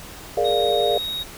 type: chord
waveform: sine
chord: Bb dominant seventh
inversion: third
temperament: equal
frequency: 415.3 / 466.2 / 587.3 / 698.5 Hz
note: Ab4 / Bb4 / D5 / F5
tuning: 0 / 0 / 0 / 0 cents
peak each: -23 dBFS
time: 0.37-0.98 s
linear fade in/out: 5 ms
type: tone with pitch glide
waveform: triangle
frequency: 3751 to 3775 Hz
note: A#7 to A#7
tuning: +10 to +21 cents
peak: -24 dBFS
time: 0.44-1.24 s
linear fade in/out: 20 ms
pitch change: +11 cents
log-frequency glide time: 0.84-1.01 s
effects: pink hiss -39 dBFS RMS until 1.37 s